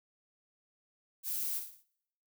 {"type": "noise with echo", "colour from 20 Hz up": "violet", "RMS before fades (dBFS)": -36, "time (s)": [1.23, 1.62], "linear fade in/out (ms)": 50, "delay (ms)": 56, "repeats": 4, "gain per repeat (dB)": -7, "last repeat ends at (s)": 1.844, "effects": ["noise-tail reverb RT60 0.8 s tail -25 dB re dry"]}